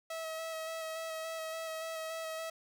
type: tone with vibrato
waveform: sawtooth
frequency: 645 Hz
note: E5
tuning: 38 cents flat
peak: -34 dBFS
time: 0.1-2.5 s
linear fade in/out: 5 ms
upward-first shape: square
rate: 3.5 Hz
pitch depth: 14 cents each way
effects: none